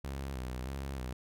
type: tone with vibrato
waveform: sawtooth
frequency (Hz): 65.5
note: C2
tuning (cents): +2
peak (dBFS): -33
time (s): 0.04-1.13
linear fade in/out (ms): 5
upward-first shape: square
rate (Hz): 1.6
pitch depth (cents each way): 68
effects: none